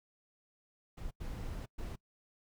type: noise bursts at uneven times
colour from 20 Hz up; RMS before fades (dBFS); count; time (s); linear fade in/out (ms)
brown; -41; 3; 0.97-1.11 / 1.2-1.66 / 1.78-1.96; 10
effects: noise-tail reverb RT60 0.1 s tail -24 dB re dry